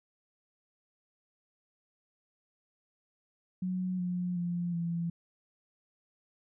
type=tone with pitch steps; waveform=sine; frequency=183.8 / 178.88 / 174.09 / 169.42 Hz; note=F#3 / F3 / F3 / E3; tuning=-11 / +42 / -5 / +48 cents; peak=-30 dBFS; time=3.62-5.1 s; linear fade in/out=5 ms; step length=370 ms; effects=none

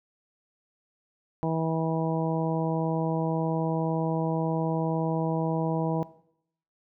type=harmonic tone; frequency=161.9 Hz; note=E3; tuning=31 cents flat; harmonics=1 / 2 / 3 / 4 / 5 / 6; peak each=-28 / -31 / -33 / -34 / -35 / -36 dBFS; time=1.43-6.03 s; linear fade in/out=0 ms; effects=noise-tail reverb RT60 0.7 s tail -18 dB re dry

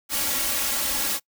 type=noise with comb filter; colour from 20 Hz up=white; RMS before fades=-25 dBFS; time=0.09-1.2 s; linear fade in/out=50 ms; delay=3.6 ms; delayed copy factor=+0.85; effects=noise-tail reverb RT60 0.1 s tail -25 dB re dry

